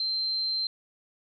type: tone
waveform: sine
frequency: 4128 Hz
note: C8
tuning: 24 cents flat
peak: -26 dBFS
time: 0-0.67 s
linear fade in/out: 2 ms
effects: none